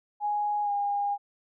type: tone with pitch glide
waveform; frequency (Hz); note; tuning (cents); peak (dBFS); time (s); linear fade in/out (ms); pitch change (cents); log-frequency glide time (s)
sine; 830.6 to 811.6; G#5 to G#5; 0 to -40; -25; 0.2-1.18; 50; -40; 0.63-0.71
effects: none